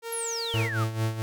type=tone; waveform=sawtooth; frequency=461.1 Hz; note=A#4; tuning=19 cents flat; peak=-29 dBFS; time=0.02-0.71 s; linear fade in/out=50 ms
type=exponential sweep; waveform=sine; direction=down; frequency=11590 to 1174.7 Hz; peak=-30 dBFS; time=0.12-0.84 s; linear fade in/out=5 ms
type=tone with tremolo; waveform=45% pulse; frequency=111 Hz; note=A2; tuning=16 cents sharp; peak=-23 dBFS; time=0.54-1.22 s; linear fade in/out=0 ms; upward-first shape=sine; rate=4.5 Hz; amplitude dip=70%
effects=none